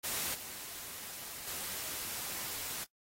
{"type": "noise with level steps", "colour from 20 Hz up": "white", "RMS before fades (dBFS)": [-36, -45, -40], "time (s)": [0.03, 2.85], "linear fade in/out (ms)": 20, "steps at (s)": [0.34, 1.47], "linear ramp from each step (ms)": 5, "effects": ["noise-tail reverb RT60 0.1 s tail -20 dB re dry", "AAC 48 kbps"]}